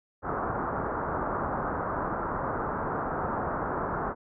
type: low-pass noise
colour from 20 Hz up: white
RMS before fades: -31 dBFS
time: 0.22-4.15 s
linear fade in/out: 50 ms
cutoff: 1400 Hz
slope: 48 dB/octave
effects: none